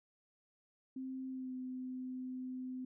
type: tone with pitch glide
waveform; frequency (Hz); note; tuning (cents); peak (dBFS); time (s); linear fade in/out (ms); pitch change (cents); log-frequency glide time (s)
sine; 261.6 to 255.8; C4 to C4; 0 to -39; -40; 0.96-2.85; 5; -39; 1.29-1.54
effects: none